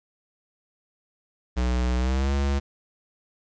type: tone with pitch glide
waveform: square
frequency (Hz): 61.74 to 69.7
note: B1 to C#2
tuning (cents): 0 to +10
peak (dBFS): -22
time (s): 1.56-2.6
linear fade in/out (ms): 20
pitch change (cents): +210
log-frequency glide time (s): 1.97-2.33
effects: resampled to 16000 Hz + 10-bit